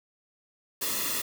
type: noise with comb filter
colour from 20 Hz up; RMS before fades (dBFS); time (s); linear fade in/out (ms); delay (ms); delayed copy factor
white; -30; 0.81-1.22; 10; 1.3; -0.7
effects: none